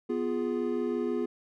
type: chord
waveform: triangle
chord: F diminished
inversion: second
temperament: equal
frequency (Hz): 246.9 / 349.2 / 415.3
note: Cb4 / F4 / Ab4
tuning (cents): 0 / 0 / 0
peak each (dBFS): -30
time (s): 0.09-1.26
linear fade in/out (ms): 10
effects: none